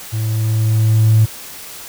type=tone with level ramp; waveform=triangle; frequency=110 Hz; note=A2; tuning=in tune; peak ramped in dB=-15 to -3 dBFS; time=0.12-1.26 s; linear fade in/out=20 ms; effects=tanh soft clip ceiling -4 dBFS + white hiss -33 dBFS RMS until 1.88 s